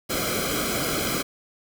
pink noise with comb filter, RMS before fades -26 dBFS, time 0.09-1.23 s, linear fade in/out 20 ms, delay 1.1 ms, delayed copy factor -0.85, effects none

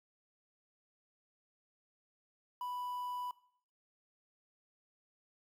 triangle tone with quantisation, 988 Hz, B5, in tune, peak -36 dBFS, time 2.61-3.31 s, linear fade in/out 2 ms, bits 10, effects noise-tail reverb RT60 0.6 s tail -19 dB re dry

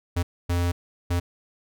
square tone bursts at uneven times, 87.31 Hz, F2, in tune, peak -22 dBFS, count 3, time 0.16-0.23 / 0.49-0.72 / 1.1-1.2 s, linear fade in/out 10 ms, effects none

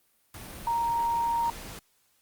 sine tone in noise, 932.3 Hz, A#5, in tune, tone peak -24 dBFS, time 0.67-1.5 s, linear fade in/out 2 ms, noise pink, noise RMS -42 dBFS, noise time 0.34-1.79 s, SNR +15 dB, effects white hiss -68 dBFS RMS until 2.21 s + Opus 32 kbps

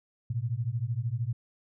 sine beating tone pair, 111.2 / 124.2 Hz, A2 / B2, +19 / +10 cents, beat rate 13 Hz, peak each -31 dBFS, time 0.3-1.33 s, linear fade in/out 5 ms, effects none

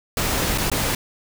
pink noise with dropouts, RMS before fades -22 dBFS, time 0.17-0.95 s, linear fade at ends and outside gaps 2 ms, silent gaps 0.577-0.582 / 0.7-0.716 s, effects none

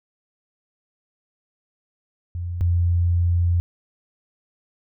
sine tone pair in turn, 87.31 / 86.76 Hz, F2 / F2, 0 / -11 cents, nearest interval unison, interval 11 cents, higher first, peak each -25 / -16 dBFS, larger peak second, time 2.35-2.61 / 2.61-3.6 s, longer second, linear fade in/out 0 ms, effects none

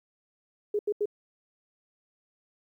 sine tone bursts, 415.3 Hz, G#4, in tune, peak -24 dBFS, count 3, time 0.74-1.057 s, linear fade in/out 5 ms, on 51 ms, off 82 ms, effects 11-bit

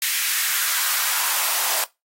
white noise with high-pass filter sweep, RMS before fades -22 dBFS, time 0.02-1.84 s, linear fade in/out 2 ms, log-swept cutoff 2100 to 690 Hz, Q 1.7, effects noise-tail reverb RT60 0.2 s tail -20 dB re dry + AAC 48 kbps

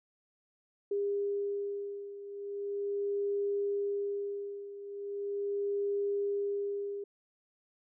sine beating tone pair, 403.4 / 403.79 Hz, G4 / G#4, +50 / -49 cents, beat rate 0.39 Hz, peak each -33 / -37 dBFS, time 0.91-7.04 s, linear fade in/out 5 ms, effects none

